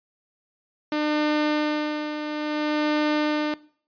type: tone with tremolo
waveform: sawtooth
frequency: 301.2 Hz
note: D4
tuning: 44 cents sharp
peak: -16 dBFS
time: 0.92-3.54 s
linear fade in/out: 2 ms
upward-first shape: sine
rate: 0.59 Hz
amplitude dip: 60%
effects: noise-tail reverb RT60 0.5 s tail -20 dB re dry + resampled to 11025 Hz